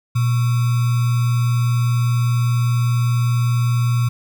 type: tone with sample-and-hold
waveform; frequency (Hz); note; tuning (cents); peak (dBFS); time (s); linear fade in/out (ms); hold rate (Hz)
sine; 120; B2; -49; -14; 0.15-4.09; 10; 1225
effects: none